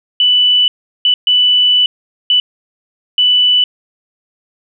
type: tone bursts at uneven times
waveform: sine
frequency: 2978 Hz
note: F#7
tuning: 11 cents sharp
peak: -7 dBFS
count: 5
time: 0.2-0.68 / 1.05-1.14 / 1.27-1.86 / 2.3-2.4 / 3.18-3.64 s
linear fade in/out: 2 ms
effects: none